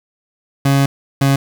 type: tone pair in turn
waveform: 30% pulse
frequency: 138.5 / 137.62 Hz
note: C#3 / C#3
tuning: -1 / -12 cents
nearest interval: unison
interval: 11 cents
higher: first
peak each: -8 dBFS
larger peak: neither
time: 0.65-0.86 / 1.21-1.36 s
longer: first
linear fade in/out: 5 ms
effects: 7-bit